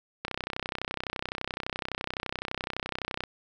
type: click train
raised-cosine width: 0.3 ms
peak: -15 dBFS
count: 96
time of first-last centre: 0.25-3.237 s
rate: 31.8 Hz
effects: none